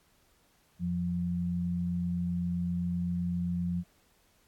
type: tone pair together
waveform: sine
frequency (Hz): 87.31 / 175.04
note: F2 / F3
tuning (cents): 0 / +4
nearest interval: octave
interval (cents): 1204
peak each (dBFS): -37 / -29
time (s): 0.79-3.84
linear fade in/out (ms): 50
effects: pink hiss -67 dBFS RMS until 4.47 s + AAC 64 kbps